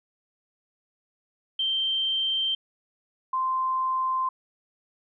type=tone pair in turn; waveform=sine; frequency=3136 / 1041.1 Hz; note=G7 / C6; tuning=0 / -9 cents; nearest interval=octave + perfect fifth; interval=1909 cents; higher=first; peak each=-23 dBFS; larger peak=neither; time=1.59-2.55 / 3.33-4.29 s; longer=neither; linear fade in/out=5 ms; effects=none